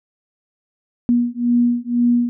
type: beating tone pair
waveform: sine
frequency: 239.5 / 241.5 Hz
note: A#3 / B3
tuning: +47 / -39 cents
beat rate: 2 Hz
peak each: -17 dBFS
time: 1.09-2.29 s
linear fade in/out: 0 ms
effects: none